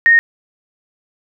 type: tone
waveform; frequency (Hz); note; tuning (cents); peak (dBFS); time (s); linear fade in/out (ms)
sine; 1853; A#6; -11; -6; 0.06-0.19; 0
effects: none